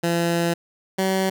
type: tone pair in turn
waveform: 15% pulse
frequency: 170 / 190.31 Hz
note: F3 / F#3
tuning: -46 / +49 cents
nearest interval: major second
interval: 195 cents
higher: second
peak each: -13 dBFS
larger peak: neither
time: 0.03-0.54 / 0.98-1.3 s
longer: first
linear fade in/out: 10 ms
effects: none